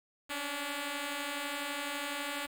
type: beating tone pair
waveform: 5% pulse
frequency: 277.2 / 289.2 Hz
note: C#4 / D4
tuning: 0 / -27 cents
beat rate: 12 Hz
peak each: -30 / -25 dBFS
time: 0.29-2.47 s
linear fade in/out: 20 ms
effects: 9-bit